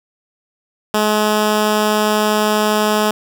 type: tone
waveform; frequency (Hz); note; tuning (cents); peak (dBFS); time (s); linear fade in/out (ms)
10% pulse; 212.4; G#3; +39; -5; 0.94-3.11; 2
effects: none